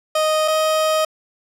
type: tone pair in turn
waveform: 30% pulse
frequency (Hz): 622.3 / 627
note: D#5 / D#5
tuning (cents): 0 / +13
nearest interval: unison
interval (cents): 13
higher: second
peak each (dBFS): -13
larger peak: neither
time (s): 0.15-0.48 / 0.48-1.05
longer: second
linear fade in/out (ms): 5
effects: low-pass 12000 Hz 12 dB/octave